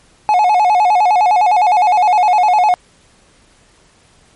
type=tone with vibrato; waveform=triangle; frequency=784 Hz; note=G5; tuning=in tune; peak=-6 dBFS; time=0.29-2.74 s; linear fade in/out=0 ms; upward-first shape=square; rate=9.8 Hz; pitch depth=140 cents each way; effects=pink hiss -50 dBFS RMS until 4.35 s + MP3 48 kbps